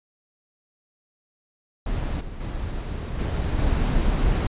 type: noise with level steps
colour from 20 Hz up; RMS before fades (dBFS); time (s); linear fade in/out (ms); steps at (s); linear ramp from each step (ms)
brown; -26 / -35 / -29 / -24 / -21; 1.86-4.47; 5; 2.2 / 2.4 / 3.18 / 3.58; 10
effects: resampled to 8000 Hz